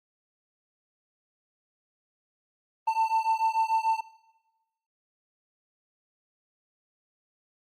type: beating tone pair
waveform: triangle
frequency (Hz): 890 / 896.8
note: A5 / A5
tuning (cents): +20 / +33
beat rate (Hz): 6.8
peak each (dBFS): -24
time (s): 2.87-4.01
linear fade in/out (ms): 10
effects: noise-tail reverb RT60 1.0 s tail -18 dB re dry + Opus 32 kbps

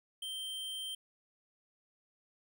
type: tone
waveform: square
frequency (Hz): 3136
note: G7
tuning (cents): 0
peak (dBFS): -39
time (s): 0.22-0.95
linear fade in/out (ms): 5
effects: none

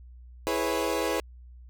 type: chord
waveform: 30% pulse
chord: C# minor seventh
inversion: first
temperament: equal with one note detuned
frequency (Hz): 329.6 / 415.3 / 493.9 / 549.9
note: E4 / G#4 / B4 / C#5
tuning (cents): 0 / 0 / 0 / -14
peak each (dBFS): -29 / -29 / -28 / -30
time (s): 0.47-1.2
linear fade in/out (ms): 0
effects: added 61 Hz sine -45 dBFS peak until 1.69 s

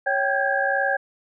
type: tone cluster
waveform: sine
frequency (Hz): 553 / 778 / 1599 / 1661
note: C#5 / G5 / G6 / G#6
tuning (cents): -4 / -13 / +34 / 0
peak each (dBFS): -25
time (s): 0.06-0.97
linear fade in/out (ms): 10
effects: none

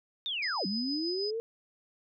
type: linear two-way sweep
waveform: sine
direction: down then up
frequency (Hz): 3729 to 185 to 466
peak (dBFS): -31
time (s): 0.26-1.4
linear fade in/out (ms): 0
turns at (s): 0.66
type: tone with tremolo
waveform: sine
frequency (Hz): 5010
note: D#8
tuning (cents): +11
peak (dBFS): -32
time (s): 0.42-1.31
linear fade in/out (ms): 10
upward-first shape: triangle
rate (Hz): 6.4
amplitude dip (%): 40
effects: none

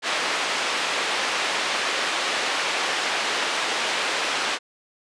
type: band-pass noise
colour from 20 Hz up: white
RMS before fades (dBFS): -25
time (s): 0.02-4.59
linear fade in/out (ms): 50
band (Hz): 400 to 3200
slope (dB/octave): 12
effects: resampled to 22050 Hz

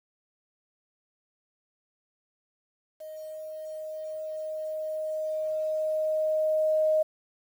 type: tone with level ramp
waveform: sine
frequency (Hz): 623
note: D#5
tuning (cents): +2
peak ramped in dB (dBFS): -38 to -20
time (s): 3-7.03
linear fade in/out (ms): 10
effects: 9-bit

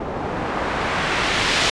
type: noise with low-pass filter sweep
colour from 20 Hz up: white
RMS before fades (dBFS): -22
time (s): 0-1.7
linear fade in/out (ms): 5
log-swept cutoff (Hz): 600 to 4200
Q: 0.85
effects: resampled to 22050 Hz

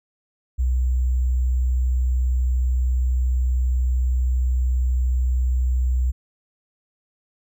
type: tone with sample-and-hold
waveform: sine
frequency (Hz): 62.8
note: B1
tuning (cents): +30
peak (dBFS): -17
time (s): 0.58-6.12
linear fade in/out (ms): 20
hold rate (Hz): 7350
effects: none

